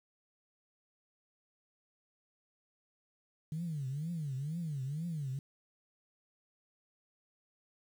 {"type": "tone with vibrato", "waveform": "sine", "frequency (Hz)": 150, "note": "D3", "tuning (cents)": 37, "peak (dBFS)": -34, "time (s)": [3.52, 5.39], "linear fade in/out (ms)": 2, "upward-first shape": "triangle", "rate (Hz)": 2.1, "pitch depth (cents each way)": 280, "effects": ["tanh soft clip ceiling -30 dBFS", "10-bit"]}